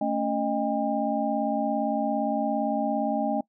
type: tone cluster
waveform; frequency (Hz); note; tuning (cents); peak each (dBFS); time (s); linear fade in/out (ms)
sine; 222.9 / 280.4 / 618 / 802; A3 / C#4 / D#5 / G5; +23 / +20 / -12 / +39; -29; 0.01-3.41; 5
effects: noise-tail reverb RT60 0.1 s tail -22 dB re dry